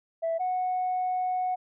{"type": "tone pair in turn", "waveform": "sine", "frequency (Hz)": [659.3, 735.6], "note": ["E5", "F#5"], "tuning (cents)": [0, -10], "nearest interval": "major second", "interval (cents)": 190, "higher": "second", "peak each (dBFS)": -24, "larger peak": "neither", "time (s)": [[0.22, 0.39], [0.39, 1.56]], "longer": "second", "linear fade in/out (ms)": 20, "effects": ["tanh soft clip ceiling -22 dBFS"]}